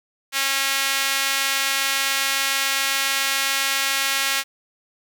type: tone with high-pass filter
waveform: sawtooth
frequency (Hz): 272.7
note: C#4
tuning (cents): -28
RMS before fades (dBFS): -22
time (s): 0.32-4.44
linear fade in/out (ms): 50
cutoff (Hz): 2000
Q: 0.91
effects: none